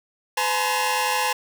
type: tone cluster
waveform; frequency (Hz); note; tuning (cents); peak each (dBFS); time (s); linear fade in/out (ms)
sawtooth; 505 / 851 / 948 / 1041 / 2754; B4 / G#5 / A#5 / C6 / F7; +39 / +42 / +29 / -9 / -25; -26 / -20 / -25 / -25 / -26; 0.37-1.33; 5
effects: none